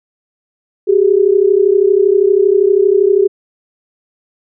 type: tone pair together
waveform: sine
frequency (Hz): 380 / 412.6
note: F#4 / G#4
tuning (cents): +46 / -11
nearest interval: minor second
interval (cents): 143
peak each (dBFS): -10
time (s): 0.87-3.28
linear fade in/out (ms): 20
effects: none